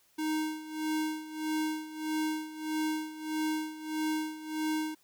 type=tone with tremolo; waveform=square; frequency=311.1 Hz; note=D#4; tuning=in tune; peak=-29 dBFS; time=0.18-4.95 s; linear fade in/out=10 ms; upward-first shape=sine; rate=1.6 Hz; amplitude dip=80%; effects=white hiss -67 dBFS RMS until 5.03 s